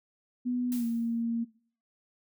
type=tone with pitch glide; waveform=sine; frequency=246.9 to 231.7 Hz; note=B3 to A#3; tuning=0 to -10 cents; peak=-27 dBFS; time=0.45-1.45 s; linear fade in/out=20 ms; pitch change=-110 cents; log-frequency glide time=0.75-0.85 s
type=noise with exponential decay; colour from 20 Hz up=blue; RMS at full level=-40 dBFS; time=0.72-1.23 s; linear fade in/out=0 ms; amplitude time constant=110 ms
effects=noise-tail reverb RT60 0.5 s tail -22 dB re dry